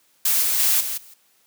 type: noise with level steps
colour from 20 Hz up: blue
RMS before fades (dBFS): -19 / -21 / -18 / -27 / -46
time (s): 0.25-1.14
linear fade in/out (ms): 5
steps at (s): 0.42 / 0.59 / 0.8 / 0.97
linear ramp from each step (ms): 10
effects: white hiss -61 dBFS RMS until 1.46 s + high-pass 150 Hz 12 dB/octave